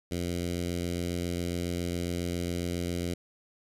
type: tone with notch filter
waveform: 10% pulse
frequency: 87.31 Hz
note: F2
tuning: in tune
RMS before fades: -32 dBFS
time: 0.11-3.14 s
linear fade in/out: 5 ms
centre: 1100 Hz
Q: 0.6
effects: resampled to 32000 Hz